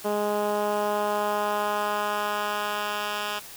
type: tone with band-pass filter sweep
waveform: 10% pulse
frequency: 207.7 Hz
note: G#3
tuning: in tune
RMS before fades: -27 dBFS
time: 0.04-3.4 s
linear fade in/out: 20 ms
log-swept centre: 450 to 2500 Hz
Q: 0.87
effects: white hiss -43 dBFS RMS until 3.56 s